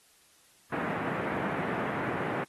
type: band-pass noise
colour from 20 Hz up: pink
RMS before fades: -33 dBFS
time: 0.72-2.44 s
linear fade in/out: 5 ms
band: 140 to 2000 Hz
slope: 24 dB/octave
effects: white hiss -62 dBFS RMS until 2.48 s + AAC 32 kbps